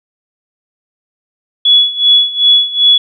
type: tone with tremolo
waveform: sine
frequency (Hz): 3391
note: G#7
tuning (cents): +35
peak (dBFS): -3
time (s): 1.65-2.98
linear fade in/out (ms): 5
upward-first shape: sine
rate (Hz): 2.6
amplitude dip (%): 85
effects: none